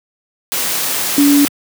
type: tone in noise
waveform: sine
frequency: 285.9 Hz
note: D4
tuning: 46 cents flat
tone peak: -7 dBFS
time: 1.18-1.45 s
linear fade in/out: 0 ms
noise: white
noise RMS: -18 dBFS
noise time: 0.52-1.48 s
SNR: +8 dB
effects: high-pass 150 Hz 12 dB/octave